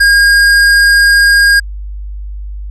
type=tone; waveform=square; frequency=1623 Hz; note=G#6; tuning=40 cents flat; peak=-5 dBFS; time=0-1.6 s; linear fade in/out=10 ms; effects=added 50 Hz sine -20 dBFS peak until 2.7 s + low-pass 9000 Hz 12 dB/octave